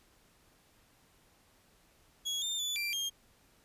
30% pulse tone with pitch steps, 3334 / 3609 / 3471 / 2360 / 3217 Hz, G#7 / A7 / A7 / D7 / G7, +6 / +43 / -24 / +8 / +44 cents, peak -30 dBFS, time 2.25-3.1 s, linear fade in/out 20 ms, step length 170 ms, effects pink hiss -66 dBFS RMS until 3.64 s + resampled to 32000 Hz

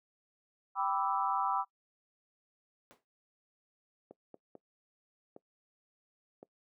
sine chord, E minor seventh, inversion first, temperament equal, 784 / 987.8 / 1174.7 / 1318.5 Hz, G5 / B5 / D6 / E6, 0 / 0 / 0 / 0 cents, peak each -34 / -34 / -35 / -36 dBFS, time 0.75-1.65 s, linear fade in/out 50 ms
brown noise with exponential decay, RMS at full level -43 dBFS, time 2.91-3.05 s, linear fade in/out 0 ms, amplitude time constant 29 ms
clicks, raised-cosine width 2 ms, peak -30 dBFS, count 5, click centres 4.11 / 4.343 / 4.553 / 5.364 / 6.429 s
effects noise-tail reverb RT60 0.1 s tail -20 dB re dry + high-pass 400 Hz 12 dB/octave

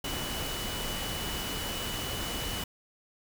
sine tone in noise, 2960 Hz, F#7, in tune, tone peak -39 dBFS, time 0.04-2.64 s, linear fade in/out 5 ms, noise pink, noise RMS -35 dBFS, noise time 0.04-2.64 s, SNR -7 dB, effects none

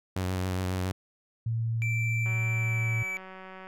sawtooth tone with vibrato, 92.5 Hz, F#2, in tune, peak -24 dBFS, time 0.16-0.92 s, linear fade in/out 5 ms, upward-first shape sine, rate 7.3 Hz, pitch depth 27 cents each way
sine tone, 114.1 Hz, A#2, 37 cents flat, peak -26 dBFS, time 1.46-3.03 s, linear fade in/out 5 ms
triangle tone with pitch glide, 2341 to 2306 Hz, D7 to D7, -6 to -32 cents, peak -29 dBFS, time 1.82-3.17 s, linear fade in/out 0 ms, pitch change -26 cents, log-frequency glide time 2.51-2.98 s
click train, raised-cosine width 0.5 ms, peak -30 dBFS, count 266, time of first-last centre 2.26-3.67 s, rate 188 Hz
effects none

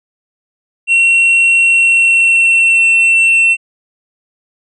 triangle tone with pitch glide, 2727 to 2699 Hz, F7 to E7, -42 to +40 cents, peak -5 dBFS, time 0.87-3.57 s, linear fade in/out 50 ms, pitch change -18 cents, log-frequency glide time 1.63-2.93 s, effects resampled to 22050 Hz

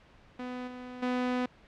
sawtooth tone with level steps, 250 Hz, B3, 21 cents sharp, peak -32 / -37 / -24 dBFS, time 0.39-1.46 s, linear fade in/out 5 ms, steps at 0.67 / 1.02 s, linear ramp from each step 10 ms, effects pink hiss -58 dBFS RMS until 1.67 s + low-pass 3000 Hz 12 dB/octave

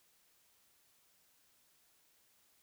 silence, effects white hiss -71 dBFS RMS until 2.62 s

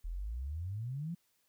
sine exponential sweep, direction up, 38.89 to 178.2 Hz, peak -36 dBFS, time 0.04-1.15 s, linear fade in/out 10 ms, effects white hiss -75 dBFS RMS until 1.48 s

